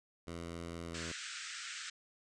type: tone with pitch glide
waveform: 10% pulse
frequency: 84.6 to 82.95 Hz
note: E2 to E2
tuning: +45 to +11 cents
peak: -34 dBFS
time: 0.27-1.12 s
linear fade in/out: 5 ms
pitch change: -34 cents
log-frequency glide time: 0.83-1 s
type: band-pass noise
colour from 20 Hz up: pink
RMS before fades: -45 dBFS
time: 0.94-1.9 s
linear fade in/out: 5 ms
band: 1300 to 8400 Hz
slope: 96 dB/octave
effects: resampled to 24000 Hz